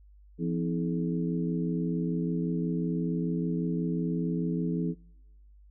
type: harmonic tone with a mistuned harmonic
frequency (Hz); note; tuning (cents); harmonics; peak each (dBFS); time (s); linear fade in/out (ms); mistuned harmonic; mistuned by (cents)
85.2; F2; -42; 2 / 3 / 4 / 5; -29 / -33 / -35 / -37; 0.38-4.95; 50; 4; -100
effects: noise-tail reverb RT60 1.0 s tail -25 dB re dry + added 50 Hz sine -52 dBFS peak until 5.7 s